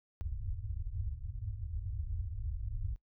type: low-pass noise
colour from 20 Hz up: white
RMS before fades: -38 dBFS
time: 0.21-2.96 s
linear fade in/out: 0 ms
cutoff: 110 Hz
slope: 96 dB/octave
effects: noise-tail reverb RT60 0.1 s tail -23 dB re dry